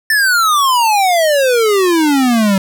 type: exponential sweep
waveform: square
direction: down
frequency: 1792 to 188.9 Hz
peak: -10 dBFS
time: 0.1-2.58 s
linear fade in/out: 2 ms
effects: none